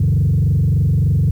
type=tone with frequency modulation; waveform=sine; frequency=117.8 Hz; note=A#2; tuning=19 cents sharp; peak=-10 dBFS; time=0-1.31 s; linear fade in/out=5 ms; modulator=23.4 Hz; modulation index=1.8; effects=tanh soft clip ceiling -9 dBFS + 8-bit